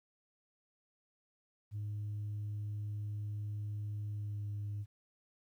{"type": "tone with pitch glide", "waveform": "sine", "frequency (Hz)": [104.3, 103.04], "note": ["G#2", "G#2"], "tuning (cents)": [8, -13], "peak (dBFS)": -35, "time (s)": [1.71, 4.86], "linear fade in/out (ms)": 50, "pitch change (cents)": -21, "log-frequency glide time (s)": [4.09, 4.46], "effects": ["tanh soft clip ceiling -35 dBFS", "12-bit"]}